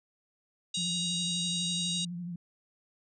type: harmonic tone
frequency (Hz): 948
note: A#5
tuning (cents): +29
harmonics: 3 / 4 / 5 / 6 / 7 / 8 / 9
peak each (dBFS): -40 / -32 / -42 / -44 / -40 / -45 / -41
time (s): 0.74-2.05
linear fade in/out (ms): 5
type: tone with vibrato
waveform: sine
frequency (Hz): 174.61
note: F3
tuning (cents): 0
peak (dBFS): -35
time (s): 0.77-2.36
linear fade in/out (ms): 5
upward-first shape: sine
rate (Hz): 12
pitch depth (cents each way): 46
effects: none